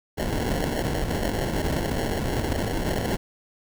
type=noise with sample-and-hold; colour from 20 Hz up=pink; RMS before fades=-26 dBFS; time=0.17-3.17 s; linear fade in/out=20 ms; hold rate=1225 Hz; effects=none